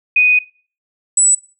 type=tone pair in turn; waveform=sine; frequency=2489 / 7921 Hz; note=D#7 / B8; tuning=0 / +4 cents; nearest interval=octave + minor sixth; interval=2004 cents; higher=second; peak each=-8 dBFS; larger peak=neither; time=0.16-0.39 / 1.17-1.35 s; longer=first; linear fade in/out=5 ms; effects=noise-tail reverb RT60 0.4 s tail -20 dB re dry